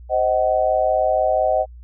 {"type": "chord", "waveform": "sine", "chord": "C diminished", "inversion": "none", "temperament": "just", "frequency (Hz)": [523.3, 627.9, 753.5], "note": ["C5", "Eb5", "Gb5"], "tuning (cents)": [0, 16, 31], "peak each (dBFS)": [-22, -18, -20], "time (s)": [0.09, 1.66], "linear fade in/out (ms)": 50, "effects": ["added 60 Hz sine -37 dBFS peak until 1.83 s"]}